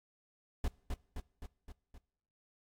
brown noise with echo, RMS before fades -32 dBFS, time 0.64-0.68 s, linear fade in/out 2 ms, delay 260 ms, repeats 5, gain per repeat -4 dB, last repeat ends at 1.98 s, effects noise-tail reverb RT60 0.8 s tail -23 dB re dry + AAC 64 kbps

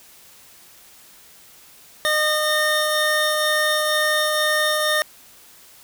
25% pulse tone pair together, 611 / 1830.9 Hz, D#5 / A#6, -32 / -32 cents, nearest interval octave + perfect fifth, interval 1900 cents, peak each -17 dBFS, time 2.05-5.02 s, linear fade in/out 0 ms, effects white hiss -48 dBFS RMS until 5.83 s

